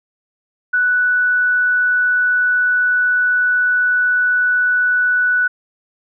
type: tone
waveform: sine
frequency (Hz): 1482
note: F#6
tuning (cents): +2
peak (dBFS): -12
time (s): 0.73-5.48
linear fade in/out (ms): 10
effects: none